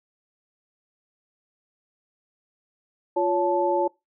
sine tone cluster, 351 / 561 / 875 Hz, F4 / C#5 / A5, +9 / +21 / -10 cents, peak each -24 dBFS, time 3.16-3.88 s, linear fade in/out 10 ms, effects noise-tail reverb RT60 0.2 s tail -22 dB re dry

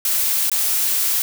blue noise with dropouts, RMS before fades -19 dBFS, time 0.05-1.22 s, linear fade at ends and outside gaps 1 ms, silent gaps 0.497-0.516 s, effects none

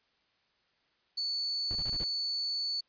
sine tone, 4461 Hz, C#8, 10 cents sharp, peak -30 dBFS, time 1.17-2.81 s, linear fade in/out 10 ms
brown noise bursts, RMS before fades -40 dBFS, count 5, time 1.71-2.04 s, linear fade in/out 0 ms, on 42 ms, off 30 ms
effects white hiss -72 dBFS RMS until 2.88 s + resampled to 11025 Hz

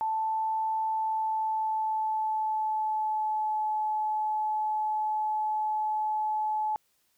sine tone with pitch glide, 880 to 858.9 Hz, A5 to A5, 0 to -42 cents, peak -26 dBFS, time 0.01-6.76 s, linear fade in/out 0 ms, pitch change -42 cents, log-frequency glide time 0.86-3.67 s, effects white hiss -71 dBFS RMS until 7.17 s

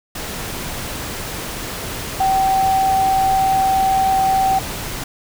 sine tone in noise, 769 Hz, G5, 33 cents flat, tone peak -13 dBFS, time 2.2-4.59 s, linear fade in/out 5 ms, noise pink, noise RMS -27 dBFS, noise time 0.15-5.04 s, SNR +11 dB, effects none

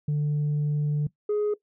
sine tone pair in turn, 148.1 / 418.1 Hz, D3 / G#4, +15 / +12 cents, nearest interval octave + tritone, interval 1797 cents, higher second, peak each -20 dBFS, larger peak neither, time 0.08-1.07 / 1.29-1.54 s, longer first, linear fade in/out 5 ms, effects noise-tail reverb RT60 0.1 s tail -19 dB re dry + tanh soft clip ceiling -21 dBFS

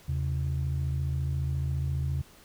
sine tone pair together, 79.9 / 134.38 Hz, D#2 / C3, +47 / +47 cents, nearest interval major sixth, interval 900 cents, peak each -28 dBFS, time 0.08-2.22 s, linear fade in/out 10 ms, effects tanh soft clip ceiling -22 dBFS + pink hiss -55 dBFS RMS until 2.44 s

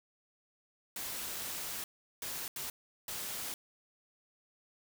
white noise bursts at uneven times, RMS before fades -40 dBFS, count 4, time 0.96-1.84 / 2.22-2.48 / 2.56-2.7 / 3.08-3.54 s, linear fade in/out 2 ms, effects none

